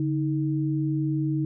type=tone pair together; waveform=sine; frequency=143.7 / 314.7 Hz; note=D3 / D#4; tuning=-37 / +20 cents; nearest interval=octave + major second; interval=1357 cents; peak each=-25 / -26 dBFS; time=0-1.45 s; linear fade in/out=2 ms; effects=none